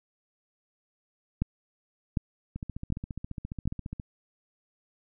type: two click trains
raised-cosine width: 5 ms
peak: -23 / -13 dBFS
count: 22 / 4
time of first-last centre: 2.56-3.998 / 1.42-3.676 s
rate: 14.6 / 1.33 Hz
effects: none